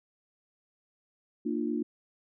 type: chord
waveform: sine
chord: Bb major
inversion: none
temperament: equal with one note detuned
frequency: 233.1 / 300.5 / 349.2 Hz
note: Bb3 / D4 / F4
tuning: 0 / +40 / 0 cents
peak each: -32 / -32 / -34 dBFS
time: 1.45-1.83 s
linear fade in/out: 10 ms
effects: none